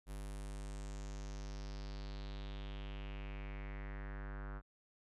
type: tone with low-pass filter sweep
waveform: square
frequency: 50 Hz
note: G1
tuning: 35 cents sharp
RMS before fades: -45 dBFS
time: 0.06-4.62 s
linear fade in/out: 50 ms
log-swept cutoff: 11000 to 1400 Hz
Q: 3.6
effects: none